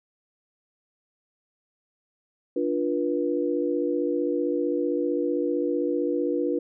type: chord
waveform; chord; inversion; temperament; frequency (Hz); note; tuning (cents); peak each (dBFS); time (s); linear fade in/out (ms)
sine; B diminished; first; equal with one note detuned; 293.7 / 349.2 / 484.8; D4 / F4 / B4; 0 / 0 / -32; -27; 2.56-6.59; 5
effects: none